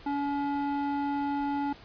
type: tone with band-pass filter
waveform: square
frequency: 284 Hz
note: C#4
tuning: 42 cents sharp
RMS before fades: -30 dBFS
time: 0.06-1.73 s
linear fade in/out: 5 ms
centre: 610 Hz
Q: 4.7
effects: pink hiss -51 dBFS RMS until 1.84 s + resampled to 11025 Hz